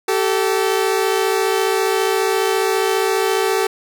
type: tone pair together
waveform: sawtooth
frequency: 385.2 / 439.9 Hz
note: G4 / A4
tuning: -30 / 0 cents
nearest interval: major second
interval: 230 cents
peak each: -14 / -15 dBFS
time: 0.08-3.67 s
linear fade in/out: 5 ms
effects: none